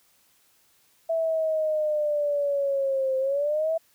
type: linear two-way sweep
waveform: sine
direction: down then up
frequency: 659.3 to 523.3 to 659.3 Hz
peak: -22 dBFS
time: 1.09-3.78 s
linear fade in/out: 10 ms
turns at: 3.18 s
effects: white hiss -63 dBFS RMS until 3.94 s